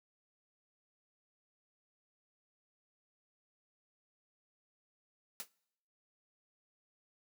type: noise with exponential decay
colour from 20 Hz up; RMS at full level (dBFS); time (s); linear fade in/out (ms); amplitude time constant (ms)
white; -38; 5.4-5.49; 0; 18
effects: noise-tail reverb RT60 0.8 s tail -25 dB re dry + high-pass 200 Hz 12 dB/octave